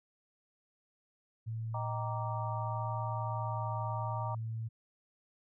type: tone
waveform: sine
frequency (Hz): 112.4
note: A2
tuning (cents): +37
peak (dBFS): -35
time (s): 1.46-4.69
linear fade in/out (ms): 20
type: chord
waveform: sine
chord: Eb major seventh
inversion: none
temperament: just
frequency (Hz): 622.3 / 777.8 / 933.4 / 1166.7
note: Eb5 / G5 / Bb5 / D6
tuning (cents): 0 / -14 / +2 / -12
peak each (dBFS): -43 / -44 / -39 / -43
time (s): 1.74-4.35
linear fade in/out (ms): 5
effects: none